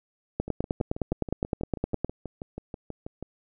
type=two click trains; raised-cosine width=2 ms; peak=-22 / -12 dBFS; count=18 / 17; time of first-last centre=0.48-3.226 / 0.4-2.046 s; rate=6.19 / 9.72 Hz; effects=none